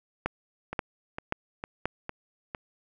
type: two click trains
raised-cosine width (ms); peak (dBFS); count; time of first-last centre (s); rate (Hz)
0.5; -19 / -12; 5 / 4; 0.73-2.548 / 0.26-1.856; 2.2 / 1.88
effects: none